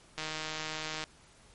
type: click train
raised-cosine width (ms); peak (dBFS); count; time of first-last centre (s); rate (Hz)
0.2; -19; 135; 0.18-1.039; 156
effects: pink hiss -59 dBFS RMS until 1.54 s + MP3 48 kbps